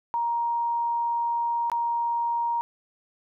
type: tone with dropouts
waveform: sine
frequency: 939 Hz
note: A#5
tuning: 12 cents sharp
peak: -23 dBFS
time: 0.14-2.61 s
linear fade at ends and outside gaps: 0 ms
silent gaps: 1.699-1.717 s
effects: none